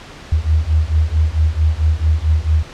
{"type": "beating tone pair", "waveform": "sine", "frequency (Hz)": [76, 80.5], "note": ["D#2", "E2"], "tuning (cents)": [-40, -41], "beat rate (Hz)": 4.5, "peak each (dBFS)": -15, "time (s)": [0.32, 2.63], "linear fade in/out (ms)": 5, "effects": ["pink hiss -36 dBFS RMS until 2.73 s", "low-pass 5000 Hz 12 dB/octave"]}